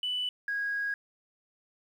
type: tone pair in turn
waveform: sine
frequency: 2981 / 1645.2 Hz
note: F#7 / G#6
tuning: +12 / -17 cents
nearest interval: minor seventh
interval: 1029 cents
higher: first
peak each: -28 dBFS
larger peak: neither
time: 0.03-0.29 / 0.48-0.94 s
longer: second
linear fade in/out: 2 ms
effects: tanh soft clip ceiling -24 dBFS + 10-bit